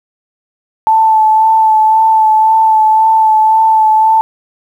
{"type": "tone with vibrato", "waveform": "sine", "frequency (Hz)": 877, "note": "A5", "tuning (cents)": -6, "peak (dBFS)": -5, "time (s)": [0.87, 4.21], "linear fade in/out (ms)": 0, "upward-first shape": "sine", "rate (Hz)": 1.9, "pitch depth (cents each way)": 18, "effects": ["7-bit"]}